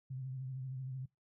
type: tone with vibrato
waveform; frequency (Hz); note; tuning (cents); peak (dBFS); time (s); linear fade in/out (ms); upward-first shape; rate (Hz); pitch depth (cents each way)
sine; 130.81; C3; 0; -39; 0.1-1.06; 10; triangle; 13; 59
effects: noise-tail reverb RT60 0.2 s tail -24 dB re dry